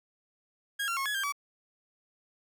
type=tone with pitch steps; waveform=30% pulse; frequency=1635 / 1373 / 1088 / 1687 / 1590 / 1143 Hz; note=G#6 / F6 / C#6 / G#6 / G6 / D6; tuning=-28 / -30 / -33 / +27 / +24 / -47 cents; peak=-27 dBFS; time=0.79-1.324 s; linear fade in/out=10 ms; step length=89 ms; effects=none